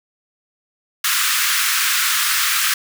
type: high-pass noise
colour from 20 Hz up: pink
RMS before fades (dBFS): -18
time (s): 1.04-2.74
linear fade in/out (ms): 5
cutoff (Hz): 1200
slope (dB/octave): 48
effects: none